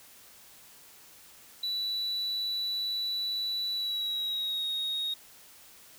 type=tone with pitch glide; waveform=sine; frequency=3951 to 3751 Hz; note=B7 to A#7; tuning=0 to +10 cents; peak=-27 dBFS; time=1.63-5.14 s; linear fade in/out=5 ms; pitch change=-90 cents; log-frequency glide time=3.73-4.66 s; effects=tanh soft clip ceiling -28 dBFS + white hiss -54 dBFS RMS until 5.98 s